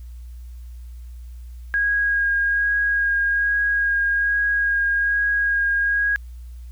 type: tone with vibrato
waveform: sine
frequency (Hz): 1636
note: G#6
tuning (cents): -26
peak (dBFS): -17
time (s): 1.74-6.16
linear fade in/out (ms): 0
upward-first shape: sine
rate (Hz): 1.2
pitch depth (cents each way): 12
effects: added 60 Hz sine -34 dBFS peak until 6.71 s + white hiss -60 dBFS RMS until 6.71 s